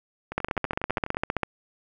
two click trains, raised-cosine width 0.5 ms, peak -18 / -9 dBFS, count 11 / 17, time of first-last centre 0.32-1.146 / 0.38-1.433 s, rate 12.1 / 15.2 Hz, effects none

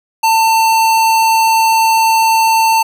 square tone, 896 Hz, A5, 31 cents sharp, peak -9 dBFS, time 0.23-2.83 s, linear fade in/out 10 ms, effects none

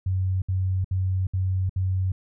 sine tone bursts, 93.7 Hz, F#2, 22 cents sharp, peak -21 dBFS, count 5, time 0.06-2.12 s, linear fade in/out 5 ms, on 360 ms, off 65 ms, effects none

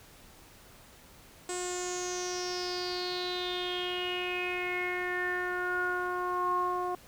sawtooth tone with low-pass filter sweep, 359.9 Hz, F#4, 48 cents flat, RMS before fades -33 dBFS, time 1.49-6.95 s, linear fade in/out 2 ms, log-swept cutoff 8100 to 920 Hz, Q 8.3, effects pink hiss -55 dBFS RMS until 7.07 s

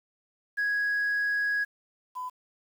sine tone pair in turn, 1661.2 / 1005 Hz, G#6 / B5, 0 / +30 cents, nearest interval major sixth, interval 870 cents, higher first, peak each -23 / -32 dBFS, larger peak first, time 0.57-1.65 / 2.15-2.3 s, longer first, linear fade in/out 20 ms, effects tanh soft clip ceiling -22 dBFS + 9-bit

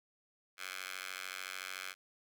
10% pulse tone with high-pass filter, 93.5 Hz, F#2, 19 cents sharp, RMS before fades -44 dBFS, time 0.57-1.95 s, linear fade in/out 50 ms, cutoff 1800 Hz, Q 1.5, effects none

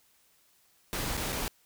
pink noise with dropouts, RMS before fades -33 dBFS, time 0.93-1.48 s, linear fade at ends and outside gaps 0 ms, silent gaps 1.17-1.175 / 1.322-1.326 s, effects white hiss -66 dBFS RMS until 1.65 s

